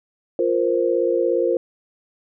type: chord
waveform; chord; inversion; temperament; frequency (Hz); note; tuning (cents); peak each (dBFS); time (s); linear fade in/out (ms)
sine; F suspended fourth; none; equal; 349.2 / 466.2 / 523.3; F4 / Bb4 / C5; 0 / 0 / 0; -21; 0.39-1.57; 2
effects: none